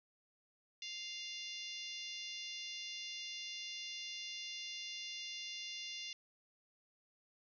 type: harmonic tone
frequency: 698.5 Hz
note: F5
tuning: in tune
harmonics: 3 / 4 / 5 / 6 / 7 / 8 / 9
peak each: -53 / -48 / -49 / -53 / -51 / -53 / -57 dBFS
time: 0.82-6.13 s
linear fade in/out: 2 ms
effects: none